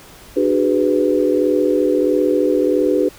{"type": "chord", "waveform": "sine", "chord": "G# half-diminished seventh", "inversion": "second", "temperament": "just", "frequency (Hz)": [299, 373.8, 415.3, 498.4], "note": ["D4", "F#4", "G#4", "B4"], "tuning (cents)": [31, 18, 0, 16], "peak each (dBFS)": [-18, -18, -20, -18], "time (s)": [0.36, 3.09], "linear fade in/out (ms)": 10, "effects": ["pink hiss -42 dBFS RMS until 3.18 s"]}